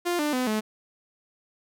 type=tone with pitch steps; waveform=sawtooth; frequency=350 / 297.7 / 253.3 / 215.5 Hz; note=F4 / D4 / B3 / A3; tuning=+4 / +24 / +44 / -36 cents; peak=-20 dBFS; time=0.05-0.61 s; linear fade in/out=20 ms; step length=140 ms; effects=none